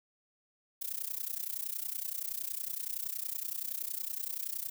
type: noise with amplitude modulation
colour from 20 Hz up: violet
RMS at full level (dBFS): -34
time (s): 0.81-4.7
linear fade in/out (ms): 10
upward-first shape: sine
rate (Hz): 30.7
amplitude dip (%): 90
effects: none